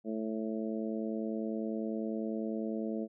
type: harmonic tone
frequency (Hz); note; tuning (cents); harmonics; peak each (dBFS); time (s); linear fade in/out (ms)
110; A2; 0; 2 / 3 / 4 / 5 / 6; -35 / -39 / -41 / -43 / -45; 0.04-3.08; 50
effects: none